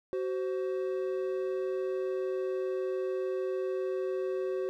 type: tone pair together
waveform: triangle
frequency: 376.4 / 523.3 Hz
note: F#4 / C5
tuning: +30 / 0 cents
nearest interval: tritone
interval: 570 cents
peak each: -29 / -34 dBFS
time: 0.13-4.69 s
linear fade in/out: 0 ms
effects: none

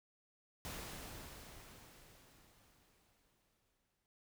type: noise with exponential decay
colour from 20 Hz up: pink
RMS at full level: -45 dBFS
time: 0.65-4.06 s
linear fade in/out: 0 ms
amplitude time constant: 740 ms
effects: none

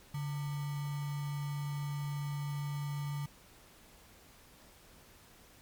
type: tone with sample-and-hold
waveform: sine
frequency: 143.9 Hz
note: D3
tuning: 35 cents flat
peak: -34 dBFS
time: 0.14-3.26 s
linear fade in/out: 5 ms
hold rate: 1050 Hz
effects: pink hiss -59 dBFS RMS until 5.61 s + MP3 96 kbps

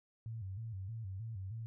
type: tone with vibrato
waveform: sine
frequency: 103.83 Hz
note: G#2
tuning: in tune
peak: -40 dBFS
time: 0.26-1.66 s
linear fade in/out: 0 ms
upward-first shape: square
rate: 3.2 Hz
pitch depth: 150 cents each way
effects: none

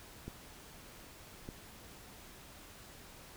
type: clicks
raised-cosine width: 3 ms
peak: -29 dBFS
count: 2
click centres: 0.28 / 1.489 s
effects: pink hiss -54 dBFS RMS until 3.36 s

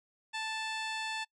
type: tone with low-pass filter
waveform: 15% pulse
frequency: 880 Hz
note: A5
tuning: in tune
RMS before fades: -37 dBFS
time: 0.33-1.25 s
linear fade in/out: 20 ms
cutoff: 5900 Hz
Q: 1.7
effects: noise-tail reverb RT60 0.1 s tail -24 dB re dry

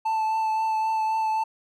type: tone with vibrato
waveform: triangle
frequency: 880 Hz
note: A5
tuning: in tune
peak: -20 dBFS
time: 0.05-1.44 s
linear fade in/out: 10 ms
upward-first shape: triangle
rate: 3.8 Hz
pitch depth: 17 cents each way
effects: none

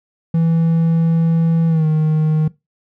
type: tone with pitch glide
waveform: triangle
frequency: 164.81 to 155.56 Hz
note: E3 to D#3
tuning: 0 to 0 cents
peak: -10 dBFS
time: 0.34-2.48 s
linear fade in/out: 5 ms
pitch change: -100 cents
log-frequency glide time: 1.68-1.86 s
effects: noise-tail reverb RT60 0.2 s tail -19 dB re dry

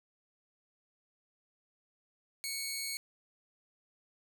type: tone pair together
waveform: 15% pulse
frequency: 2224 / 4179 Hz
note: C#7 / C8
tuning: +5 / -3 cents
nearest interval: major seventh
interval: 1092 cents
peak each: -31 / -34 dBFS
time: 2.44-2.97 s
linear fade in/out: 0 ms
effects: none

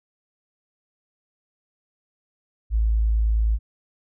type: tone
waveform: sine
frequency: 54.7 Hz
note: A1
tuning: 9 cents flat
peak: -17 dBFS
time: 2.7-3.59 s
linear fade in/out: 50 ms
effects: none

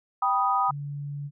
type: chord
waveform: sine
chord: G augmented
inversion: none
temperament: equal with one note detuned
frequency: 784 / 980.9 / 1244.5 Hz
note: G5 / B5 / D#6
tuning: 0 / -12 / 0 cents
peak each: -26 / -26 / -24 dBFS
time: 0.22-0.71 s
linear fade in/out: 5 ms
type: tone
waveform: sine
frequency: 143.5 Hz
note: D3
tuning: 40 cents flat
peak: -31 dBFS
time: 0.68-1.31 s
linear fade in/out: 50 ms
effects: none

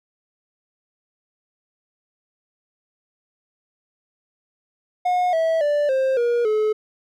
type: tone with pitch steps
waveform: triangle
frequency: 722 / 650.7 / 586.4 / 528.5 / 476.3 / 429.3 Hz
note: F#5 / E5 / D5 / C5 / A#4 / A4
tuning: -43 / -23 / -3 / +17 / +37 / -43 cents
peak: -15 dBFS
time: 5.05-6.73 s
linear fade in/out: 10 ms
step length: 280 ms
effects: none

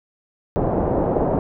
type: low-pass noise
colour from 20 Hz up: white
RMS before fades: -20 dBFS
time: 0.56-1.39 s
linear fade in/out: 0 ms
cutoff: 700 Hz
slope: 24 dB/octave
effects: none

